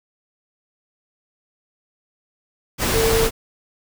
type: tone in noise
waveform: sine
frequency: 450 Hz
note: A4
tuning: 39 cents sharp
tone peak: -17 dBFS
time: 2.92-3.3 s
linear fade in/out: 50 ms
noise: pink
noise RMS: -20 dBFS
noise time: 2.78-3.31 s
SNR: 0 dB
effects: none